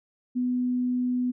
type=tone; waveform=sine; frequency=248.9 Hz; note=B3; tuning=14 cents sharp; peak=-23 dBFS; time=0.35-1.32 s; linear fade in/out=20 ms; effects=none